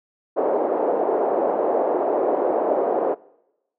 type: band-pass noise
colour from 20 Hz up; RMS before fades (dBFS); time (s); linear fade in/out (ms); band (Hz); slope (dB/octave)
white; -21; 0.36-3.15; 20; 360 to 670; 24
effects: noise-tail reverb RT60 0.9 s tail -23 dB re dry